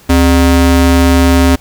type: ring-modulated tone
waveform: square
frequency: 168.2 Hz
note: E3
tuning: 35 cents sharp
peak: -3 dBFS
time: 0.09-1.56 s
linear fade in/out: 10 ms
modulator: 94.8 Hz
effects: pink hiss -42 dBFS RMS until 1.6 s